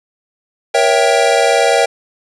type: chord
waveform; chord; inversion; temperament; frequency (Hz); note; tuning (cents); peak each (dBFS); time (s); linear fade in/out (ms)
square; A# diminished seventh; none; equal with one note detuned; 473.8 / 554.4 / 659.3 / 784; A#4 / C#5 / E5 / G5; +28 / 0 / 0 / 0; -16; 0.74-1.86; 10
effects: resampled to 22050 Hz + 7-bit